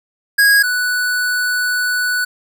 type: tone pair in turn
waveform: square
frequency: 1647 / 1482.5 Hz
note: G#6 / F#6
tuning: -15 / +3 cents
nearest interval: major second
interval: 182 cents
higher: first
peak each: -9 / -16 dBFS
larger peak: first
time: 0.38-0.63 / 0.63-2.25 s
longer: second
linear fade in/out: 10 ms
effects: none